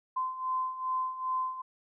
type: beating tone pair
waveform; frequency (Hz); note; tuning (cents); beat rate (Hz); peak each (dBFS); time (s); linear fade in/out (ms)
sine; 1030 / 1032.5; C6 / C6; -28 / -23; 2.5; -36 / -31; 0.16-1.62; 10
effects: none